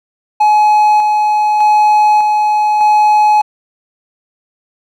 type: tone with tremolo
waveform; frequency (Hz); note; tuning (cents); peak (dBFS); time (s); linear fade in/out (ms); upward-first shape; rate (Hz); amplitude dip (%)
triangle; 846; G#5; +32; -4; 0.4-3.42; 10; square; 0.83; 30
effects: none